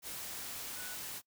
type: tone in noise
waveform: sine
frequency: 1477 Hz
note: F#6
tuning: 3 cents flat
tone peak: -48 dBFS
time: 0.75-0.98 s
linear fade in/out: 50 ms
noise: white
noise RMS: -43 dBFS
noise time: 0.02-1.22 s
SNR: -8 dB
effects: noise-tail reverb RT60 0.1 s tail -22 dB re dry